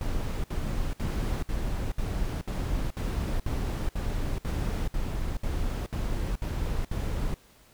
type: noise bursts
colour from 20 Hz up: brown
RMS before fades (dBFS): -29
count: 15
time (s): 0.01-7.342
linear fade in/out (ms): 2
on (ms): 430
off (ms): 63
effects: pink hiss -58 dBFS RMS until 7.73 s